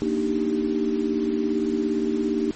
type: chord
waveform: sine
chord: Eb major seventh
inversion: second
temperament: equal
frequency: 233.1 / 293.7 / 311.1 / 392 Hz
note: Bb3 / D4 / Eb4 / G4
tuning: 0 / 0 / 0 / 0 cents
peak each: -26 / -28 / -26 / -26 dBFS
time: 0.02-2.51 s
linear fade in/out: 0 ms
effects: pink hiss -43 dBFS RMS until 2.55 s + MP3 32 kbps